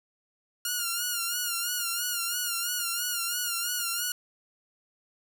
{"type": "tone with vibrato", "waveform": "5% pulse", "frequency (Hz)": 1416, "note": "F6", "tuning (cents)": 23, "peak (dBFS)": -17, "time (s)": [0.65, 4.12], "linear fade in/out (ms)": 2, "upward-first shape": "sine", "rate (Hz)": 3, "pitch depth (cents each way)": 62, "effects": []}